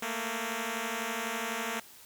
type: beating tone pair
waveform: 5% pulse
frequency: 220 / 232 Hz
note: A3 / A#3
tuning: 0 / -8 cents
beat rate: 12 Hz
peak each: -25 / -23 dBFS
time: 0.02-1.8 s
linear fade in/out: 5 ms
effects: white hiss -53 dBFS RMS until 2.05 s